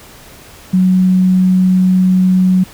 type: tone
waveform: sine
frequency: 185 Hz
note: F#3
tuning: in tune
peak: -7 dBFS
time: 0.73-2.64 s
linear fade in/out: 10 ms
effects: pink hiss -38 dBFS RMS until 2.73 s